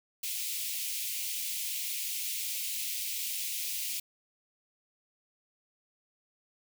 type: high-pass noise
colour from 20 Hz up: white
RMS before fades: -35 dBFS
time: 0.23-4 s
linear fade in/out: 5 ms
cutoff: 2200 Hz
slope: 48 dB/octave
effects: none